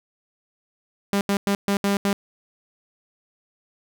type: tone bursts at uneven times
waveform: sawtooth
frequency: 200 Hz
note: G3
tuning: 35 cents sharp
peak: -15 dBFS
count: 6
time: 1.13-1.21 / 1.29-1.37 / 1.47-1.55 / 1.68-1.77 / 1.84-1.97 / 2.05-2.13 s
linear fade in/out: 0 ms
effects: none